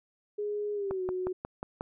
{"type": "tone with pitch glide", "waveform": "sine", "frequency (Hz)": [415.3, 367.9], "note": ["G#4", "F#4"], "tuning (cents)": [0, -10], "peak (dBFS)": -30, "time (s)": [0.38, 1.33], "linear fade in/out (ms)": 10, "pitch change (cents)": -210, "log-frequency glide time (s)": [0.74, 1.03]}
{"type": "click train", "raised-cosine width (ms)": 1, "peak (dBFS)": -21, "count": 6, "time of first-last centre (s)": [0.91, 1.809], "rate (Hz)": 5.56}
{"effects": []}